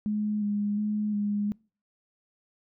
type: tone with vibrato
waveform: sine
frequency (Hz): 208.2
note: G#3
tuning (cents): +5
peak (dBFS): -25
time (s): 0.06-1.52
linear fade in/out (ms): 0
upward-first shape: square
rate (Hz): 1.4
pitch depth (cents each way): 20
effects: noise-tail reverb RT60 0.4 s tail -26 dB re dry